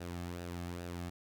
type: tone with flanger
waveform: sawtooth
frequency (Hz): 87.31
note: F2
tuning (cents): 0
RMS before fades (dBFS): -42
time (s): 0-1.1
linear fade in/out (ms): 10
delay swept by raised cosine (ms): 0.91 to 2.11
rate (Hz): 2.4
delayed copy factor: -0.5
effects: none